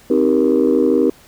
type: chord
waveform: sine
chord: C minor seventh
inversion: none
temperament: just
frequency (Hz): 261.6 / 314 / 392.4 / 470.9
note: C4 / Eb4 / G4 / Bb4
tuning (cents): 0 / +16 / +2 / +18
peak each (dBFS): -16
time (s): 0.1-1.1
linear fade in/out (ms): 5
effects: tanh soft clip ceiling -4 dBFS + pink hiss -47 dBFS RMS until 1.27 s